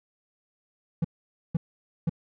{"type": "tone bursts", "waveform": "triangle", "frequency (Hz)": 164.81, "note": "E3", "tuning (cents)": 0, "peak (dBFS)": -19, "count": 3, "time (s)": [1.02, 2.095], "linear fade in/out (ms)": 5, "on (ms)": 25, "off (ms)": 500, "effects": []}